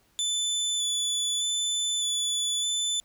25% pulse tone with vibrato, 3486 Hz, A7, 17 cents flat, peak -21 dBFS, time 0.19-3 s, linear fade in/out 0 ms, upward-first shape square, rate 0.82 Hz, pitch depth 13 cents each way, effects pink hiss -65 dBFS RMS until 3.04 s

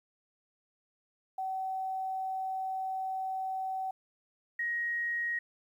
sine tone pair in turn, 760 / 1884.9 Hz, F#5 / A#6, +46 / +19 cents, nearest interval octave + major third, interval 1573 cents, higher second, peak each -32 / -30 dBFS, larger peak second, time 1.38-3.91 / 4.59-5.39 s, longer first, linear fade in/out 5 ms, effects 11-bit

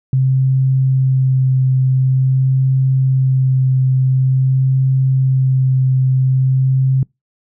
sine tone with vibrato, 131.4 Hz, C3, 8 cents sharp, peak -10 dBFS, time 0.13-7.03 s, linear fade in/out 2 ms, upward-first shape sine, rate 0.47 Hz, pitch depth 12 cents each way, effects noise-tail reverb RT60 0.2 s tail -26 dB re dry

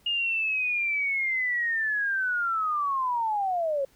sine linear sweep, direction down, 2853 to 532 Hz, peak -24 dBFS, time 0.06-3.85 s, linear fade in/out 5 ms, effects pink hiss -62 dBFS RMS until 3.95 s

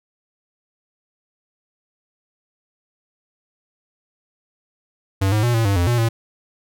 square tone with pitch steps, 96.8 / 106.9 / 120.4 / 113.8 / 99.3 / 87.4 / 120.3 / 114.3 Hz, G2 / A2 / B2 / A#2 / G2 / F2 / B2 / A#2, -21 / -49 / -44 / -41 / +23 / +2 / -45 / -34 cents, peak -16 dBFS, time 5.21-6.09 s, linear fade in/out 10 ms, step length 110 ms, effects none

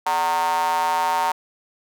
square tone with high-pass filter, 83.6 Hz, E2, 25 cents sharp, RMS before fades -21 dBFS, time 0.06-1.32 s, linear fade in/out 5 ms, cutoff 870 Hz, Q 8.8, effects none

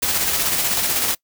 white noise with tremolo, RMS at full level -19 dBFS, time 0.02-1.15 s, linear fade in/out 10 ms, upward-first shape square, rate 16 Hz, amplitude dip 30%, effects noise-tail reverb RT60 0.1 s tail -23 dB re dry

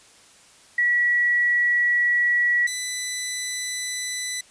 sine / 10% pulse tone pair in turn, 1934 / 1993 Hz, B6 / B6, -37 / +15 cents, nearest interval minor second, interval 52 cents, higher second, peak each -17 dBFS, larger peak neither, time 0.78-2.67 / 2.67-4.41 s, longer first, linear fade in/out 5 ms, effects white hiss -52 dBFS RMS until 4.5 s + resampled to 22050 Hz

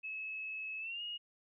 sine tone with pitch glide, 2587 to 2870 Hz, E7 to F7, -33 to +47 cents, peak -39 dBFS, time 0.03-1.18 s, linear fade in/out 20 ms, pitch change +180 cents, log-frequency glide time 0.79-1.02 s, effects none

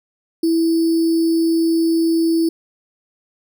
sine tone with sample-and-hold, 329.1 Hz, E4, 3 cents flat, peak -13 dBFS, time 0.43-2.49 s, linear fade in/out 5 ms, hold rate 4900 Hz, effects none

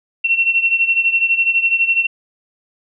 sine beating tone pair, 2713 / 2725 Hz, E7 / F7, +49 / -43 cents, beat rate 12 Hz, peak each -14 / -18 dBFS, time 0.24-2.07 s, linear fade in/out 10 ms, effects none

